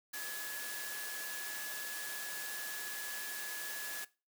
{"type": "tone in noise", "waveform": "sine", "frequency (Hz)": 1695, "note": "G#6", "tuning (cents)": 35, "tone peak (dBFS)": -44, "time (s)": [0.13, 4.05], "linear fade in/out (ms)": 10, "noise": "white", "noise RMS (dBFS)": -43, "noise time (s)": [0.13, 4.05], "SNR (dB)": -4, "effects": ["noise-tail reverb RT60 0.3 s tail -20 dB re dry", "high-pass 300 Hz 12 dB/octave"]}